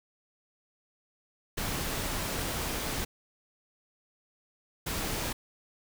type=noise bursts at uneven times; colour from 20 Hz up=pink; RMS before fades=-33 dBFS; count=2; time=1.57-3.05 / 4.86-5.33 s; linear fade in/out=10 ms; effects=none